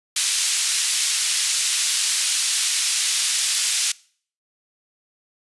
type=band-pass noise; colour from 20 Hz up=white; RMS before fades=-21 dBFS; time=0.16-3.92 s; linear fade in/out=5 ms; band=2700 to 9400 Hz; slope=12 dB/octave; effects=noise-tail reverb RT60 0.5 s tail -23 dB re dry + resampled to 24000 Hz